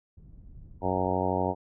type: low-pass noise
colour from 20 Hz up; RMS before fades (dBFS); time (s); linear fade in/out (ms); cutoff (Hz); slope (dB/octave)
pink; -48; 0.17-1.13; 5; 130; 12
type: harmonic tone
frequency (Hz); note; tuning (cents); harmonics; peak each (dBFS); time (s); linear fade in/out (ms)
92.5; F#2; 0; 1 / 2 / 3 / 4 / 5 / 6 / 7 / 8 / 9 / 10; -34 / -34 / -34 / -34 / -34 / -34 / -34 / -34 / -34 / -34; 0.81-1.55; 50
effects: none